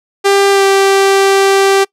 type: tone with pitch glide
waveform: sawtooth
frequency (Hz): 396.8 to 391.1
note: G4 to G4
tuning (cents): +21 to -4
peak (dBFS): -3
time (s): 0.24-1.85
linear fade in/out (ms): 20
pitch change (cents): -25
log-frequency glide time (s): 0.51-0.64
effects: noise-tail reverb RT60 0.1 s tail -24 dB re dry + low-pass 10000 Hz 12 dB/octave